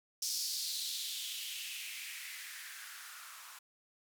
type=noise with band-pass filter sweep; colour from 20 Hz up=violet; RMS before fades=-42 dBFS; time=0.22-3.59 s; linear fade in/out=5 ms; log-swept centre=5300 to 1100 Hz; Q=3.3; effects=none